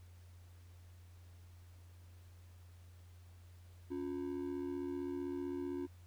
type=ring-modulated tone; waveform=triangle; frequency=316.6 Hz; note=D#4; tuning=30 cents sharp; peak=-33 dBFS; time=3.9-5.87 s; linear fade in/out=20 ms; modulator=37.8 Hz; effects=added 88 Hz sine -55 dBFS peak until 6.06 s + pink hiss -69 dBFS RMS until 6.06 s